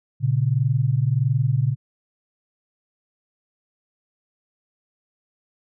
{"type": "tone pair together", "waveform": "sine", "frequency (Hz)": [117.7, 139.25], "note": ["A#2", "C#3"], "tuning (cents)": [17, 8], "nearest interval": "minor third", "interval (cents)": 291, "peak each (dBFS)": -20, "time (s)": [0.2, 1.76], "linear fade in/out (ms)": 50, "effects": []}